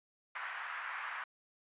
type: band-pass noise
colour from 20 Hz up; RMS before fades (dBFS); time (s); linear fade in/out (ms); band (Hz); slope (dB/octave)
white; -42; 0.35-1.24; 5; 1000 to 1900; 24
effects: resampled to 8000 Hz